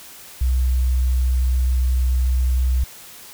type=tone; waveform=sine; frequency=63.2 Hz; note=B1; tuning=41 cents sharp; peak=-15 dBFS; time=0.41-2.84 s; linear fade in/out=5 ms; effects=white hiss -41 dBFS RMS until 3.33 s